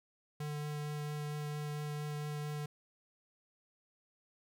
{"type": "tone with vibrato", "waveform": "square", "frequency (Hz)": 148.8, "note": "D3", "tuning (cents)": 23, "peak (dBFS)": -38, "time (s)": [0.4, 2.66], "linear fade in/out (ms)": 5, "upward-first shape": "triangle", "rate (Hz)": 4.4, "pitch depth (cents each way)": 10, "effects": []}